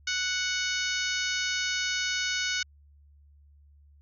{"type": "harmonic tone with a mistuned harmonic", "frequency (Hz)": 740, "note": "F#5", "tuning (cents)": 0, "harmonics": [2, 3, 4, 5, 6, 7, 8, 9], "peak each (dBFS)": [-32, -34, -35, -36, -37, -37, -38, -39], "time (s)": [0.07, 2.63], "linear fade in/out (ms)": 5, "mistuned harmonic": 9, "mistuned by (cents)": -26, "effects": ["added 72 Hz sine -54 dBFS peak until 4.01 s"]}